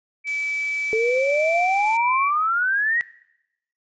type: tone with pitch glide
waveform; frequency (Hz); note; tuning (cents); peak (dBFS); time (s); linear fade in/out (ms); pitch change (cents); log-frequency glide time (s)
sine; 2303 to 2338; D7 to D7; -34 to -8; -23; 0.24-2.32; 50; +26; 0.81-1.67
type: noise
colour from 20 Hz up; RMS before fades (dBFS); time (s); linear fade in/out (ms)
blue; -36; 0.27-1.97; 2
type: exponential sweep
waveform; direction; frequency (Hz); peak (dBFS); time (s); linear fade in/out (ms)
sine; up; 434.8 to 1934; -18; 0.93-3.01; 0
effects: noise-tail reverb RT60 0.8 s tail -20 dB re dry + resampled to 16000 Hz